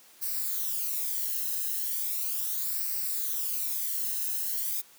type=noise with flanger; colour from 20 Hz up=violet; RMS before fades=-31 dBFS; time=0.21-4.82 s; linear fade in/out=20 ms; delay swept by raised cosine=0.29 to 0.88 ms; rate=0.37 Hz; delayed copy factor=-0.7; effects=white hiss -56 dBFS RMS until 4.98 s + high-pass 150 Hz 12 dB/octave